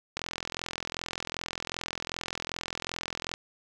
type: click train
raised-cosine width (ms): 0.2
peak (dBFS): -15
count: 136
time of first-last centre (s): 0.17-3.339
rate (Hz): 42.6
effects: none